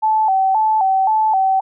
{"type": "tone with vibrato", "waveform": "sine", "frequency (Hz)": 817, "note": "G#5", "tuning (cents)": -29, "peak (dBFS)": -12, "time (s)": [0.02, 1.61], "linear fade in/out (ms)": 20, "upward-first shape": "square", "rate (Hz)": 1.9, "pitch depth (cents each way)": 110, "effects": []}